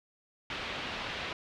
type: low-pass noise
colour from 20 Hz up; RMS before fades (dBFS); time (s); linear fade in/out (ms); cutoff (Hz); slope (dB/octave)
white; -38; 0.5-1.33; 2; 3500; 24
effects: none